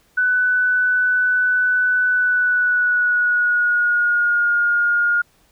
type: tone with pitch glide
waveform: sine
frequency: 1495 to 1423.4 Hz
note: F#6 to F6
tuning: +17 to +33 cents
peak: -14 dBFS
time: 0.17-5.22 s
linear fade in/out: 10 ms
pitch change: -84 cents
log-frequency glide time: 2.08-4.51 s
effects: pink hiss -58 dBFS RMS until 5.51 s